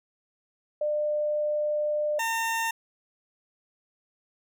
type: tone pair in turn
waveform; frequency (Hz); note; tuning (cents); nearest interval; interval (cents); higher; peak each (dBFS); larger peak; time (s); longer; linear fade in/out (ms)
sine / 20% pulse; 599 / 909.5; D5 / A#5; +34 / -43; perfect fifth; 723; second; -24 / -21; second; 0.81-2.19 / 2.19-2.71; first; 5
effects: none